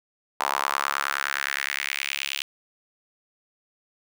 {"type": "tone with high-pass filter sweep", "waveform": "sawtooth", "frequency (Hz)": 69.6, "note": "C#2", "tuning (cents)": 8, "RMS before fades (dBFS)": -28, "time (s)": [0.4, 2.42], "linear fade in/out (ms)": 0, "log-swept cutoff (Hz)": [920, 2900], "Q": 3, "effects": []}